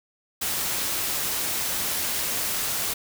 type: noise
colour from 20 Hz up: white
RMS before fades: -27 dBFS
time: 0.41-2.94 s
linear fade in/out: 10 ms
effects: none